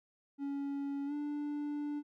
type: tone with pitch glide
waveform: triangle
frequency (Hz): 280.5 to 293.3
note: C#4 to D4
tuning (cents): +21 to -2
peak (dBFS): -33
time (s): 0.38-2.03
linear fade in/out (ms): 50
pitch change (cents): +77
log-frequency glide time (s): 1.06-1.13
effects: none